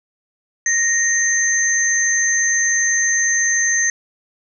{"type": "tone pair together", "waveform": "sine", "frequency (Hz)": [1864.7, 6254], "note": ["A#6", "G8"], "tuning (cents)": [0, -5], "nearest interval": "octave + major sixth", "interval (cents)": 2095, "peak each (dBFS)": -17, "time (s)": [0.66, 3.9], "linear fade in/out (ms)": 2, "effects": []}